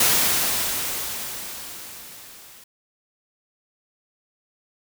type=noise with level ramp; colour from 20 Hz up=white; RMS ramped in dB=-17 to -47 dBFS; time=0-2.64 s; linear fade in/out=5 ms; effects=none